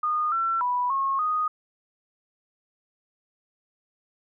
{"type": "tone with pitch steps", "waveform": "sine", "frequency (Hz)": [1226, 1350, 985, 1087, 1242], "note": ["D#6", "E6", "B5", "C#6", "D#6"], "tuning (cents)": [-26, 41, -5, -34, -3], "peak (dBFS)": -22, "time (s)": [0.03, 1.48], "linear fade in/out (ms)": 5, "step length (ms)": 290, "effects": []}